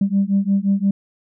sine beating tone pair, 194.8 / 200.5 Hz, G3 / G3, -11 / +39 cents, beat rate 5.7 Hz, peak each -17 dBFS, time 0.01-0.91 s, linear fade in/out 5 ms, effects tanh soft clip ceiling -9 dBFS

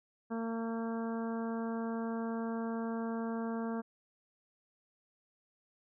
harmonic tone, 227.8 Hz, A#3, 40 cents flat, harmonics 1 / 2 / 3 / 4 / 5 / 6 / 7, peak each -35 / -41 / -45 / -47 / -49 / -51 / -52 dBFS, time 0.3-3.82 s, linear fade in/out 20 ms, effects none

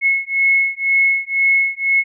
sine beating tone pair, 2182 / 2184 Hz, C#7 / C#7, -28 / -26 cents, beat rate 2 Hz, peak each -16 dBFS, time 0.01-2.04 s, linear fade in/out 50 ms, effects none

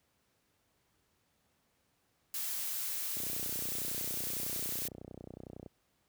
blue noise, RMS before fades -37 dBFS, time 2.34-4.88 s, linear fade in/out 2 ms
click train, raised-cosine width 2 ms, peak -32 dBFS, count 78, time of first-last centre 3.17-5.662 s, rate 30.9 Hz
effects pink hiss -75 dBFS RMS until 6.08 s + high-pass 60 Hz 12 dB/octave

